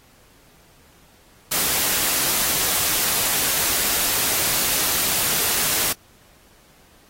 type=noise; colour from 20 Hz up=white; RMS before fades=-21 dBFS; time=1.51-5.93 s; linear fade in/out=10 ms; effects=pink hiss -54 dBFS RMS until 7.09 s + AAC 48 kbps